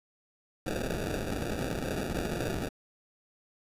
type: noise with sample-and-hold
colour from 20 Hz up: white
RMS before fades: -33 dBFS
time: 0.66-2.69 s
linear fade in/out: 5 ms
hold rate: 1050 Hz
effects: resampled to 32000 Hz